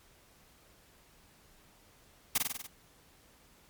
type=noise with echo; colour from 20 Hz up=white; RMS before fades=-27 dBFS; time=2.35-2.38 s; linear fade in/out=5 ms; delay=48 ms; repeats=6; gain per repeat=-3 dB; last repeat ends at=2.668 s; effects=pink hiss -62 dBFS RMS until 3.69 s + MP3 96 kbps